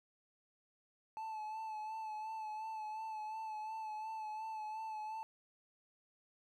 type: tone with vibrato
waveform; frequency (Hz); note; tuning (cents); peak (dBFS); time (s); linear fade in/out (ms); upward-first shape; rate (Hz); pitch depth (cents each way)
triangle; 870; A5; -20; -39; 1.17-5.23; 0; sine; 2.8; 33
effects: none